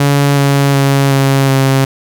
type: tone with pitch steps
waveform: sawtooth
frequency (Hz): 141.6 / 139.89 / 138.21 / 136.54 / 134.89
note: C#3 / C#3 / C#3 / C#3 / C#3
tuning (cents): +37 / +16 / -5 / -26 / -47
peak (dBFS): -4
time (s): 0-1.85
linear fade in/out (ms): 5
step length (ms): 370
effects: none